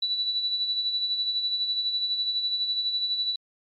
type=tone with tremolo; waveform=sine; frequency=3951 Hz; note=B7; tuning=in tune; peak=-22 dBFS; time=0.02-3.36 s; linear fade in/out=5 ms; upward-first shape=sine; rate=12 Hz; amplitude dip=50%; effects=MP3 64 kbps